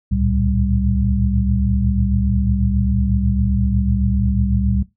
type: tone cluster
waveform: sine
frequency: 67.4 / 75.3 / 112.2 / 118.5 / 195.6 Hz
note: C#2 / D2 / A2 / A#2 / G3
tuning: -48 / +44 / +34 / +29 / -4 cents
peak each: -18 / -27 / -22 / -26 / -20 dBFS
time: 0.11-4.83 s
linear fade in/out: 10 ms
effects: noise-tail reverb RT60 0.2 s tail -19 dB re dry